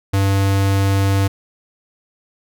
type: tone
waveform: square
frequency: 98 Hz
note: G2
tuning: in tune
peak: -14 dBFS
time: 0.13-1.28 s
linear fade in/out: 10 ms
effects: none